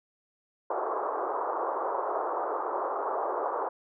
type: band-pass noise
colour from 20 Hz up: white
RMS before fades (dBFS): -31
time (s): 0.7-3.69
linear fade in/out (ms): 5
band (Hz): 360 to 1200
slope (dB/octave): 48
effects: none